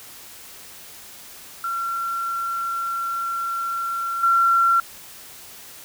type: tone with level steps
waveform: sine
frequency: 1364 Hz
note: F6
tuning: 41 cents flat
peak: -23 / -14 dBFS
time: 1.64-4.8 s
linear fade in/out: 2 ms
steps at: 4.23 s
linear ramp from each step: 5 ms
effects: white hiss -42 dBFS RMS until 5.84 s